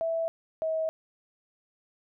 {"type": "tone pair in turn", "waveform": "sine", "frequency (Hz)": [658, 639.6], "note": ["E5", "D#5"], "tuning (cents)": [-3, 48], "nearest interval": "unison", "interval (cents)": 49, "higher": "first", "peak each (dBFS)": -26, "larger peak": "neither", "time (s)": [[0.01, 0.28], [0.62, 0.89]], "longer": "neither", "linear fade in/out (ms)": 0, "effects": []}